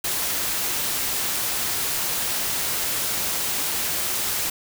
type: noise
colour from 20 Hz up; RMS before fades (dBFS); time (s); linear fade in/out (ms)
white; -25; 0.04-4.5; 5
effects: none